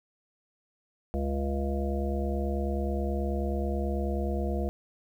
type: harmonic tone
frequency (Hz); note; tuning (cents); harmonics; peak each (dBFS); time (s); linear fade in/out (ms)
69.3; C#2; 0; 1 / 3 / 5 / 7 / 9 / 10; -29 / -34 / -36 / -37 / -39 / -39; 1.14-4.69; 0
effects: 10-bit